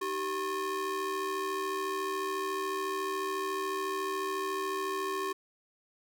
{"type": "ring-modulated tone", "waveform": "square", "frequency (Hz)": 350, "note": "F4", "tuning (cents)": 4, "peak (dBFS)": -29, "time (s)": [0.01, 5.33], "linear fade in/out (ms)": 10, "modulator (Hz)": 737, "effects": []}